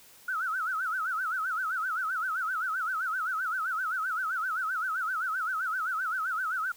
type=tone with vibrato; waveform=sine; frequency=1396.9 Hz; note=F6; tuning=in tune; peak=-28 dBFS; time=0.28-6.72 s; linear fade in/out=5 ms; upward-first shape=sine; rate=7.7 Hz; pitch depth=180 cents each way; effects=white hiss -55 dBFS RMS until 6.76 s